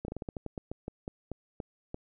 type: slowing click train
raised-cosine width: 2 ms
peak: -23 dBFS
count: 15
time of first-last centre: 0.05-1.944 s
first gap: 32 ms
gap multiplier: 1.2
effects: none